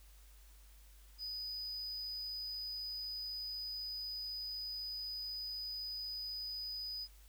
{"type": "tone", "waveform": "triangle", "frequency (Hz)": 4978, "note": "D#8", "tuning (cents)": 0, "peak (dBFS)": -39, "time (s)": [1.18, 7.08], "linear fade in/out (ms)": 50, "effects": ["added 50 Hz sine -57 dBFS peak until 7.28 s", "white hiss -66 dBFS RMS until 7.28 s"]}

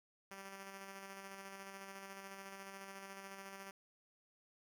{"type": "tone with tremolo", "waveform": "5% pulse", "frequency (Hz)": 195.1, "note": "G3", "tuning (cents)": -8, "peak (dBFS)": -37, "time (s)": [0.31, 3.71], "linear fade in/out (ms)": 2, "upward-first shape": "square", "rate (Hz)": 14, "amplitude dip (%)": 30, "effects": []}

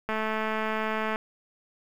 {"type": "click train", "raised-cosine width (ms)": 0.5, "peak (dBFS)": -15, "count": 234, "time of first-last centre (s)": [0.09, 1.159], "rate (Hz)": 218, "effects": ["8-bit"]}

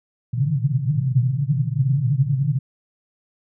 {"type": "band-pass noise", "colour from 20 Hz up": "white", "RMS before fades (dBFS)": -20, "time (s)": [0.33, 2.59], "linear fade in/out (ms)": 10, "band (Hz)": [120, 150], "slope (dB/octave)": 96, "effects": []}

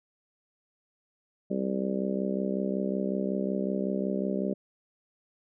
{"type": "harmonic tone", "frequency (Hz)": 65.41, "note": "C2", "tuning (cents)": 0, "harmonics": [3, 4, 5, 6, 7, 8, 9], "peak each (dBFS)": [-30, -35, -38, -34, -39, -40, -36], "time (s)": [1.5, 4.54], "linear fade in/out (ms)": 10, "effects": []}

